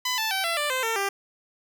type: tone with pitch steps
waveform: 10% pulse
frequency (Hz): 1004 / 879.1 / 769.7 / 674 / 590.1 / 516.7 / 452.4 / 396.1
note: B5 / A5 / G5 / E5 / D5 / C5 / A4 / G4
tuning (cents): +28 / -2 / -32 / +38 / +8 / -22 / +48 / +18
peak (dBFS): -16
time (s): 0.05-1.09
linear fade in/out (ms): 5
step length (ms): 130
effects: none